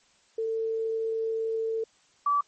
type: tone pair in turn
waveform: sine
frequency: 447.8 / 1153.4 Hz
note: A4 / D6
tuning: +30 / -32 cents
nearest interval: octave + major third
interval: 1638 cents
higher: second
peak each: -26 / -21 dBFS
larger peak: second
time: 0.38-1.84 / 2.26-2.41 s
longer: first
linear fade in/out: 5 ms
effects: white hiss -63 dBFS RMS until 2.47 s + MP3 32 kbps